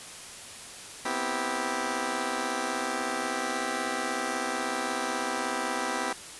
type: chord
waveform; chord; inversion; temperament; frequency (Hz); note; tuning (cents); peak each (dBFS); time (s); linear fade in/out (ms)
10% pulse; C major seventh; third; just; 245.3 / 261.6 / 327 / 392.4; B3 / C4 / E4 / G4; -12 / 0 / -14 / +2; -27; 1.05-6.13; 5
effects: white hiss -43 dBFS RMS until 6.39 s + resampled to 24000 Hz